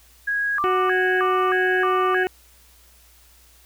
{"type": "tone with vibrato", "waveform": "sine", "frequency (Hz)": 1396.9, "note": "F6", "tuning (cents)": 0, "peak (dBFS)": -20, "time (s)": [0.27, 2.24], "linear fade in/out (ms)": 10, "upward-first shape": "square", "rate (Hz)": 1.6, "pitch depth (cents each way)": 290}
{"type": "harmonic tone", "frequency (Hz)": 370, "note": "F#4", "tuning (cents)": 0, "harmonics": [1, 2, 4, 5, 6, 7, 8], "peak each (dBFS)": [-21, -27, -33, -35, -37, -38, -39], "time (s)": [0.64, 2.27], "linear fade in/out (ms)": 0}
{"effects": ["added 60 Hz sine -54 dBFS peak until 3.65 s", "white hiss -54 dBFS RMS until 3.65 s"]}